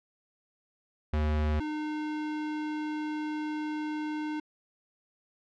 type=tone pair in turn; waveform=square; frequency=76.1 / 304.4 Hz; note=D#2 / D#4; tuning=-38 / -38 cents; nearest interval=2 octaves; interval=2400 cents; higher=second; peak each=-26 / -32 dBFS; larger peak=first; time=1.13-1.6 / 1.6-4.4 s; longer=second; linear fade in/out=5 ms; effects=low-pass 3000 Hz 12 dB/octave